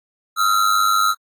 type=ring-modulated tone; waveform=square; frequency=1319 Hz; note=E6; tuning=1 cent sharp; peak=-12 dBFS; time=0.36-1.15 s; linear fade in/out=50 ms; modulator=50.1 Hz; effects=AAC 64 kbps